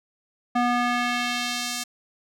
square tone with band-pass filter sweep, 243 Hz, B3, 28 cents flat, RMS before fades -25 dBFS, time 0.55-1.84 s, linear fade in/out 10 ms, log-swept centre 890 to 6900 Hz, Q 0.89, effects none

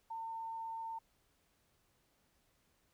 sine tone, 904 Hz, A5, 47 cents sharp, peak -40 dBFS, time 0.1-0.99 s, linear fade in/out 10 ms, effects pink hiss -75 dBFS RMS until 2.93 s

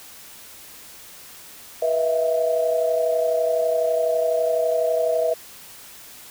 sine tone cluster, 488.9 / 645 / 677 Hz, B4 / E5 / E5, -18 / -38 / +46 cents, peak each -23 / -20 / -28 dBFS, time 1.82-5.34 s, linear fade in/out 5 ms, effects white hiss -43 dBFS RMS until 6.3 s

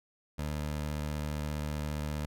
20% pulse tone with vibrato, 75 Hz, D2, 37 cents sharp, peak -28 dBFS, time 0.38-2.26 s, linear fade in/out 10 ms, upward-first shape sine, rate 17 Hz, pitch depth 14 cents each way, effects none

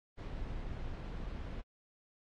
brown noise, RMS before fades -41 dBFS, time 0.17-1.62 s, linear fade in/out 20 ms, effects low-pass 4000 Hz 12 dB/octave + AAC 48 kbps

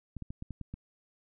clicks, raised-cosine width 5 ms, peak -27 dBFS, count 7, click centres 0.167 / 0.223 / 0.305 / 0.424 / 0.507 / 0.613 / 0.74 s, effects none

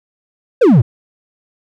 triangle exponential sweep, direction down, 558 to 100.4 Hz, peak -3 dBFS, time 0.61-0.82 s, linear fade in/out 10 ms, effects none

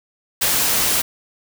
white noise, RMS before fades -18 dBFS, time 0.41-1.02 s, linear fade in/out 10 ms, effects none

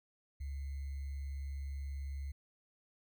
sine tone with sample-and-hold, 69.3 Hz, C#2, in tune, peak -38 dBFS, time 0.4-2.32 s, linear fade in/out 10 ms, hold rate 2100 Hz, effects none

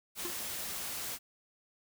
white noise, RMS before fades -39 dBFS, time 0.15-1.19 s, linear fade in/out 50 ms
square tone with exponential decay, 350.3 Hz, F4, 5 cents sharp, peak -36 dBFS, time 0.25-0.4 s, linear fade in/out 0 ms, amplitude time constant 31 ms
effects none

